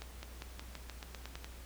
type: accelerating click train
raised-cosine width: 0.2 ms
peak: -26 dBFS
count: 11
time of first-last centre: 0.02-1.445 s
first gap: 210 ms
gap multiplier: 0.91
effects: added 60 Hz sine -48 dBFS peak until 1.65 s + pink hiss -55 dBFS RMS until 1.65 s